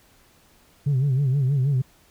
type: tone with vibrato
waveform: sine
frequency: 135.7 Hz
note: C#3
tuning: 36 cents flat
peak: -16 dBFS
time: 0.86-1.82 s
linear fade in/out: 10 ms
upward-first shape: sine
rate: 6.3 Hz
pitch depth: 120 cents each way
effects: tanh soft clip ceiling -16 dBFS + pink hiss -57 dBFS RMS until 2.1 s

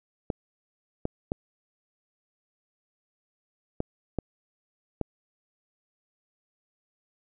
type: clicks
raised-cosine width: 2 ms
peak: -14 dBFS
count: 6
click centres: 0.302 / 1.054 / 1.319 / 3.804 / 4.187 / 5.013 s
effects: none

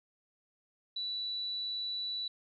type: tone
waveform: sine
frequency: 3951 Hz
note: B7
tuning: in tune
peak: -34 dBFS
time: 0.96-2.28 s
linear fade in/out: 5 ms
effects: none

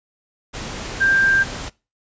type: tone in noise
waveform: sine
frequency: 1585 Hz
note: G6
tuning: 19 cents sharp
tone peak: -13 dBFS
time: 1-1.44 s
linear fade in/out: 20 ms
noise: pink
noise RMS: -30 dBFS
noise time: 0.53-1.7 s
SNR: +14 dB
effects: noise-tail reverb RT60 0.3 s tail -23 dB re dry + resampled to 16000 Hz

